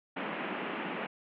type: band-pass noise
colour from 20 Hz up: pink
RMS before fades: -37 dBFS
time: 0.16-1.07 s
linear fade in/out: 10 ms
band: 180 to 2900 Hz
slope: 48 dB/octave
effects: none